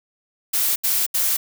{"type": "noise bursts", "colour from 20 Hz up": "blue", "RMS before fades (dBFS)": -20, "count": 3, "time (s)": [0.53, 1.37], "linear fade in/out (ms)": 10, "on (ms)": 230, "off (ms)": 75, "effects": []}